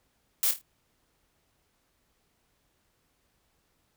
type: noise with echo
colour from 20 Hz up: blue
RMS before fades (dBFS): -25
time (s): 0.43-0.51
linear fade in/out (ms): 0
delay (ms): 26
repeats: 4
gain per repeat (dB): -8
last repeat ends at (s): 0.614
effects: pink hiss -72 dBFS RMS until 3.96 s